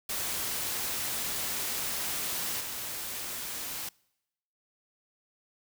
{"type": "noise with level steps", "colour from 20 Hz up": "white", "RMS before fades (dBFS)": [-33, -37], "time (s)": [0.09, 3.89], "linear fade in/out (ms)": 5, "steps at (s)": 2.6, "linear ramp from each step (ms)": 10, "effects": ["noise-tail reverb RT60 0.9 s tail -26 dB re dry"]}